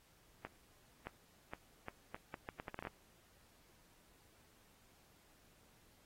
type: accelerating click train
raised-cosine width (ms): 0.5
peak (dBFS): -29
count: 14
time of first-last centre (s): 0.45-2.871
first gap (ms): 620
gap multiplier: 0.75
effects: pink hiss -69 dBFS RMS until 6.05 s + AAC 48 kbps